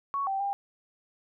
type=tone with pitch steps; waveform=sine; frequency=1113 / 778 / 799 Hz; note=C#6 / G5 / G5; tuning=+7 / -13 / +33 cents; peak=-27 dBFS; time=0.14-0.53 s; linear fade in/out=0 ms; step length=130 ms; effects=none